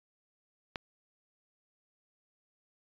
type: click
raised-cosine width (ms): 0.3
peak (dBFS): -19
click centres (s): 0.758
effects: resampled to 16000 Hz